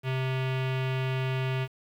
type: tone with low-pass filter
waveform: square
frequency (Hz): 130.81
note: C3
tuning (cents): 0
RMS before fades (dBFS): -29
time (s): 0.03-1.68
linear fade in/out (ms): 50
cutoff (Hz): 2800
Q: 2.6
effects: 9-bit